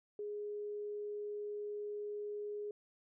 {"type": "tone", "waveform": "sine", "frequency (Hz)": 415.3, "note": "G#4", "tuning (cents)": 0, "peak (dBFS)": -39, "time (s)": [0.19, 2.71], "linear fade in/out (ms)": 2, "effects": []}